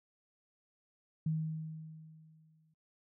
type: tone with exponential decay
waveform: sine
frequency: 158 Hz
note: D#3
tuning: 27 cents sharp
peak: -29 dBFS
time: 1.26-2.74 s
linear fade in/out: 5 ms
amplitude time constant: 320 ms
effects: noise-tail reverb RT60 0.3 s tail -26 dB re dry